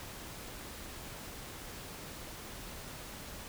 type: silence
effects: pink hiss -46 dBFS RMS until 3.48 s